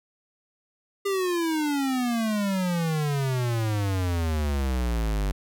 square exponential sweep, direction down, 402.9 to 47.94 Hz, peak -24 dBFS, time 1.05-5.32 s, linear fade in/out 10 ms, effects none

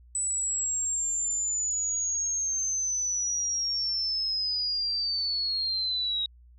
sine linear sweep, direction down, 7970 to 3800 Hz, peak -26 dBFS, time 0.15-6.26 s, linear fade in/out 2 ms, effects added 60 Hz sine -51 dBFS peak until 6.58 s

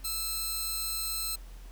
5% pulse tone pair together, 1307 / 4121 Hz, E6 / C8, -15 / -27 cents, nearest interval octave + minor sixth, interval 1988 cents, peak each -28 / -25 dBFS, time 0.04-1.36 s, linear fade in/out 10 ms, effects added 42 Hz sine -43 dBFS peak until 1.71 s + pink hiss -57 dBFS RMS until 1.71 s

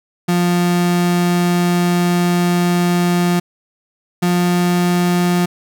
35% pulse tone pair in turn, 175.7 / 176.67 Hz, F3 / F3, +11 / +20 cents, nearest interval unison, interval 9 cents, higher second, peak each -11 dBFS, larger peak neither, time 0.28-3.4 / 4.22-5.46 s, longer first, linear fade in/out 10 ms, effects none

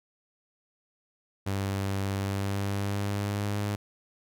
sawtooth tone with pitch glide, 98 to 102.81 Hz, G2 to G#2, 0 to -17 cents, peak -24 dBFS, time 1.46-3.76 s, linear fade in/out 10 ms, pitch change +83 cents, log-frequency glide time 2.16-3.61 s, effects none

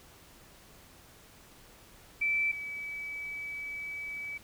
sine tone pair in turn, 2324 / 2291 Hz, D7 / D7, -19 / -44 cents, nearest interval unison, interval 25 cents, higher first, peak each -26 / -36 dBFS, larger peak first, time 2.21-2.52 / 2.52-4.38 s, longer second, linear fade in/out 10 ms, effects pink hiss -56 dBFS RMS until 4.43 s

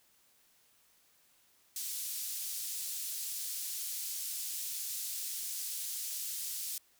white band-pass noise, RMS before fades -39 dBFS, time 1.76-6.78 s, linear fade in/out 2 ms, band 4700 to 16000 Hz, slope 12 dB/octave, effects white hiss -68 dBFS RMS until 6.99 s

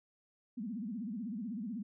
sine tone with vibrato, 220 Hz, A3, in tune, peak -37 dBFS, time 0.57-1.83 s, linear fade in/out 10 ms, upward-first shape sine, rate 16 Hz, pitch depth 230 cents each way, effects none

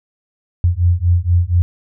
sine beating tone pair, 85.6 / 89.8 Hz, F2 / F2, -34 / +49 cents, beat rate 4.2 Hz, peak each -14 dBFS, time 0.64-1.62 s, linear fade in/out 0 ms, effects none

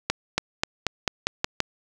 accelerating click train, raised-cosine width 0.2 ms, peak -4 dBFS, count 8, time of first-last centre 0.1-1.603 s, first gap 280 ms, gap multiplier 0.91, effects none

